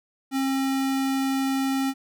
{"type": "tone", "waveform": "square", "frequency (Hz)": 268.8, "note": "C4", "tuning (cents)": 47, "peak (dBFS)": -23, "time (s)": [0.31, 1.94], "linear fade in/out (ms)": 50, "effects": []}